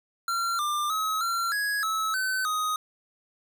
square tone with pitch steps, 1370 / 1193 / 1280 / 1367 / 1665 / 1298 / 1523 / 1250 Hz, F6 / D6 / D#6 / F6 / G#6 / E6 / F#6 / D#6, -34 / +27 / +49 / -37 / +4 / -27 / +50 / +8 cents, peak -26 dBFS, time 0.28-2.76 s, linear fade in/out 2 ms, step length 310 ms, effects none

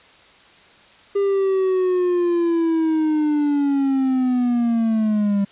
triangle linear sweep, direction down, 401.4 to 197.5 Hz, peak -14 dBFS, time 1.15-5.45 s, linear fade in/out 10 ms, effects white hiss -49 dBFS RMS until 5.51 s + resampled to 8000 Hz

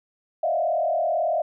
sine tone with frequency modulation, 662 Hz, E5, 7 cents sharp, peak -20 dBFS, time 0.43-1.42 s, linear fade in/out 5 ms, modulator 38.2 Hz, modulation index 1.5, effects none

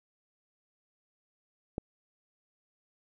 click, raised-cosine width 2 ms, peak -19 dBFS, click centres 1.781 s, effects none

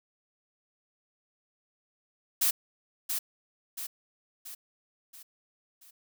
blue noise with echo, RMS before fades -25 dBFS, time 2.41-2.51 s, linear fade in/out 10 ms, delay 680 ms, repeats 5, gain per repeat -6 dB, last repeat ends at 5.91 s, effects none

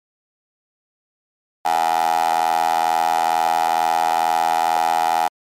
15% pulse tone with high-pass filter, 82.2 Hz, E2, 4 cents flat, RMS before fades -18 dBFS, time 1.65-5.28 s, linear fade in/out 5 ms, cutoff 780 Hz, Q 7, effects MP3 64 kbps

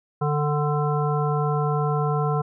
harmonic tone, 148.1 Hz, D3, 15 cents sharp, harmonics 1 / 3 / 5 / 7 / 9, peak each -22 / -27 / -29 / -30 / -32 dBFS, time 0.21-2.42 s, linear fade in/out 10 ms, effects none

